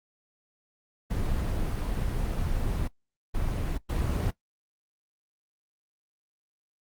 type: noise bursts at uneven times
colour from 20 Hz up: brown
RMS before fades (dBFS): -28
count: 3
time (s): 1.1-2.88 / 3.34-3.78 / 3.89-4.31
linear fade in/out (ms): 10
effects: noise-tail reverb RT60 0.1 s tail -18 dB re dry + Opus 24 kbps